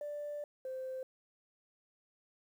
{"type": "tone pair in turn", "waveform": "sine", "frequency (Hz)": [587.3, 520.2], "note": ["D5", "C5"], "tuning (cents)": [0, -10], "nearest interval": "major second", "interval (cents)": 210, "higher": "first", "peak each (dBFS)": [-37, -37], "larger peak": "neither", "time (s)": [[0.01, 0.44], [0.65, 1.03]], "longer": "first", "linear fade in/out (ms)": 2, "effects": ["tanh soft clip ceiling -35 dBFS", "11-bit"]}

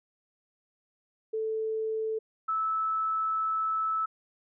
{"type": "tone pair in turn", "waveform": "sine", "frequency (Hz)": [440, 1307.5], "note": ["A4", "E6"], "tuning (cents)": [0, -15], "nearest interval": "octave + perfect fifth", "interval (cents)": 1885, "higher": "second", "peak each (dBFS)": [-28, -26], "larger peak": "second", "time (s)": [[1.33, 2.19], [2.48, 4.06]], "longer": "second", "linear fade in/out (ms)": 10, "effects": []}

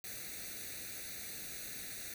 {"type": "noise with comb filter", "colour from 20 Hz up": "white", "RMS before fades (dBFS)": -45, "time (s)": [0.04, 2.14], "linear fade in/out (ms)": 2, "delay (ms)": 0.48, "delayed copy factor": 0.9, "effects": []}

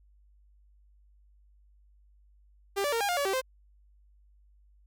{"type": "tone with pitch steps", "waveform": "sawtooth", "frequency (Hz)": [397, 579, 460.9, 810, 708, 568, 387, 520], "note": ["G4", "D5", "A#4", "G#5", "F5", "C#5", "G4", "C5"], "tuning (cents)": [22, -25, -20, -43, 23, 42, -22, -11], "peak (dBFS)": -23, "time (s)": [2.76, 3.416], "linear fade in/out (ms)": 20, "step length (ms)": 82, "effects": ["added 50 Hz sine -58 dBFS peak until 4.86 s"]}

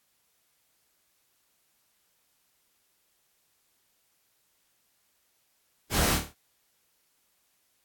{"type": "noise with echo", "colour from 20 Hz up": "pink", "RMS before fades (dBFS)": -26, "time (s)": [5.9, 6.19], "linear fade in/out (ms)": 50, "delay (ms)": 27, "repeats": 6, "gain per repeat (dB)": -5, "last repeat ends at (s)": 6.352, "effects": ["white hiss -71 dBFS RMS until 7.84 s", "AAC 64 kbps"]}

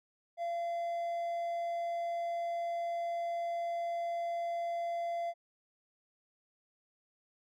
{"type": "tone", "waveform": "triangle", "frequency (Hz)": 684, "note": "F5", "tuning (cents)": -36, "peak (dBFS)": -31, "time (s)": [0.37, 5.34], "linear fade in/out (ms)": 50, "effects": []}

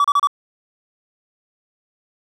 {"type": "tone bursts", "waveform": "triangle", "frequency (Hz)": 1147, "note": "D6", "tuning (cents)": -41, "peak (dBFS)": -10, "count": 4, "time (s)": [0, 0.272], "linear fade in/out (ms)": 2, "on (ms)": 44, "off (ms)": 32, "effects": []}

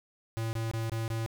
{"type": "tone bursts", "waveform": "square", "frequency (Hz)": 113, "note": "A2", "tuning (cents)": 47, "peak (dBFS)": -31, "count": 5, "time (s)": [0.37, 1.262], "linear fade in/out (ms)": 0, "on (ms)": 160, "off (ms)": 23, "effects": []}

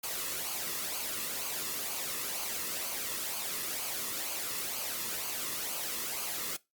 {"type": "noise with flanger", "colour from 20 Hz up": "white", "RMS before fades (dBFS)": -36, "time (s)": [0.03, 6.57], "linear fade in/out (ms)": 10, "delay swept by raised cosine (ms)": [0.54, 1.33], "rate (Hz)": 2.1, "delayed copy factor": -0.55, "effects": ["noise-tail reverb RT60 0.2 s tail -20 dB re dry", "Opus 48 kbps"]}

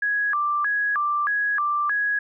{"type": "tone with vibrato", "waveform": "sine", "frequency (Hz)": 1401, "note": "F6", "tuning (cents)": 5, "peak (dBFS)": -20, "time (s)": [0.02, 2.19], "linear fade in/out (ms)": 5, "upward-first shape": "square", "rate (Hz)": 1.6, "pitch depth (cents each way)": 300, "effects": []}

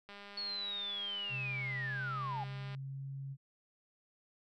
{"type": "click train", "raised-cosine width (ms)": 0.3, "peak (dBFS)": -35, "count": 538, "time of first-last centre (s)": [0.09, 2.748], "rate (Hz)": 202}
{"type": "linear sweep", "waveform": "sine", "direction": "down", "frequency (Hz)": [4398, 784], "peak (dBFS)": -37, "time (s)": [0.37, 2.44], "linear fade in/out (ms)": 5}
{"type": "tone with pitch glide", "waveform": "sine", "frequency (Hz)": [130, 136.7], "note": ["C3", "C#3"], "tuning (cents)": [-11, -24], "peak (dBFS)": -40, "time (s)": [1.29, 3.37], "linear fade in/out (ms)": 50, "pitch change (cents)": 87, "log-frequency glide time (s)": [1.7, 3.07]}
{"effects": []}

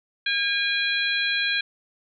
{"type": "harmonic tone with a mistuned harmonic", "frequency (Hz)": 810, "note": "G#5", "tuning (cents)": -43, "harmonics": [2, 3, 4, 5], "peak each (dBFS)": [-25, -27, -28, -29], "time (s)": [0.26, 1.61], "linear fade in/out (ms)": 5, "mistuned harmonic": 4, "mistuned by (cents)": 36, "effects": []}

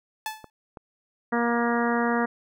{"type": "tone with exponential decay", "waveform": "sawtooth", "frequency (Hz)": 869, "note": "A5", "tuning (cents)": -22, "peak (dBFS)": -22, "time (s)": [0.26, 0.5], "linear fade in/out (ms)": 1, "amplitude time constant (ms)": 51}
{"type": "clicks", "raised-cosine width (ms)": 1, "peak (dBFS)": -26, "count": 2, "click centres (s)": [0.443, 0.772]}
{"type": "harmonic tone", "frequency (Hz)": 236.3, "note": "A#3", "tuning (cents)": 24, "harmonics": [1, 2, 3, 4, 5, 6, 7, 8], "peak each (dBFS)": [-25, -28, -30, -31, -32, -33, -33, -34], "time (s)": [1.32, 2.26], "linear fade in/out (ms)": 10}
{"effects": []}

